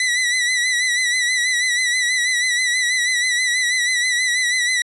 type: tone with vibrato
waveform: sawtooth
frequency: 1975.5 Hz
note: B6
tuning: in tune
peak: -13 dBFS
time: 0-4.82 s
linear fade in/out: 2 ms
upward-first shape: sine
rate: 6.2 Hz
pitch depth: 56 cents each way
effects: resampled to 24000 Hz